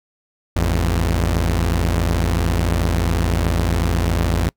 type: tone pair together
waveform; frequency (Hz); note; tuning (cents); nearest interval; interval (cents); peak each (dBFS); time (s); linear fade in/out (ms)
sawtooth; 53.84 / 84.8; A1 / E2; -37 / +50; minor sixth; 787; -15; 0.56-4.49; 0
effects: noise-tail reverb RT60 0.1 s tail -25 dB re dry